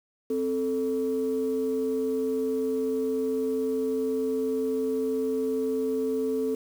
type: tone pair together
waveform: sine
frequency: 261.9 / 440 Hz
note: C4 / A4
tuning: +2 / 0 cents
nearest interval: major sixth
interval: 898 cents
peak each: -28 / -25 dBFS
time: 0.3-6.55 s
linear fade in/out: 5 ms
effects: tanh soft clip ceiling -19 dBFS + 8-bit